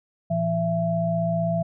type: tone cluster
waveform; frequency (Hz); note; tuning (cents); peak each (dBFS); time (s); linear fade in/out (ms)
sine; 113.1 / 168.6 / 668; A2 / E3 / E5; +48 / +39 / +23; -31 / -24 / -24; 0.3-1.63; 10
effects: none